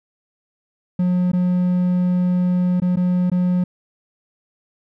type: tone with dropouts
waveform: triangle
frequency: 180 Hz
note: F#3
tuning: 47 cents flat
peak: -13 dBFS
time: 0.99-3.64 s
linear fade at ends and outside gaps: 5 ms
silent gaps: 1.318-1.332 / 2.801-2.819 / 2.959-2.969 / 3.3-3.316 s
effects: none